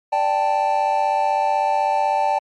triangle chord, D suspended fourth, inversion none, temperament equal, 587.3 / 784 / 880 Hz, D5 / G5 / A5, 0 / 0 / 0 cents, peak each -22 / -18 / -18 dBFS, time 0.12-2.39 s, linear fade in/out 10 ms, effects MP3 48 kbps

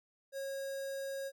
square tone with notch filter, 545 Hz, C#5, 29 cents flat, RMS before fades -40 dBFS, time 0.32-1.32 s, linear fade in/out 50 ms, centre 2600 Hz, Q 1.5, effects none

